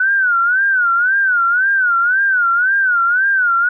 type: tone with vibrato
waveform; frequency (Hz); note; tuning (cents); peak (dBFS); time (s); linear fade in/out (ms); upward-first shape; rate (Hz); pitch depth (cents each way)
sine; 1480; F#6; 0; -11; 0-3.69; 5; sine; 1.9; 140
effects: none